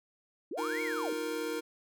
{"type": "linear two-way sweep", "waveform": "sine", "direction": "up then down", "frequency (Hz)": [261.6, 2300, 261.6], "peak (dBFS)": -35, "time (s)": [0.51, 1.13], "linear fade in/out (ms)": 5, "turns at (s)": 0.82}
{"type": "chord", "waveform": "square", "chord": "Eb suspended second", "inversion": "none", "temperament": "just", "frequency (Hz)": [311.1, 350, 466.7], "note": ["Eb4", "F4", "Bb4"], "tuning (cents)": [0, 4, 2], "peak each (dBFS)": [-39, -41, -36], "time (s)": [0.57, 1.61], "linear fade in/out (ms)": 20}
{"effects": []}